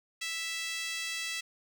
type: tone with high-pass filter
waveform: 5% pulse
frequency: 659.3 Hz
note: E5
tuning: in tune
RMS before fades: -36 dBFS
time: 0.21-1.41 s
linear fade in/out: 10 ms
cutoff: 2200 Hz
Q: 2.5
effects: none